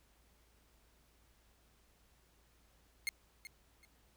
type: tone with echo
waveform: sawtooth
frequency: 2138 Hz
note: C7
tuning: 37 cents sharp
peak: -30 dBFS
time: 3.07-3.09 s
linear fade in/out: 0 ms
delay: 380 ms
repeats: 2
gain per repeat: -13 dB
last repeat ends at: 3.85 s
effects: added 57 Hz sine -70 dBFS peak until 4.16 s + pink hiss -71 dBFS RMS until 4.16 s